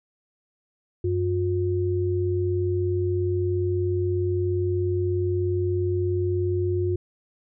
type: tone pair together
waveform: sine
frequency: 94.8 / 357.9 Hz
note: F#2 / F4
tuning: +43 / +42 cents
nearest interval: octave + major seventh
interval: 2299 cents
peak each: -24 dBFS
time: 1.04-6.96 s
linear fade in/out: 5 ms
effects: none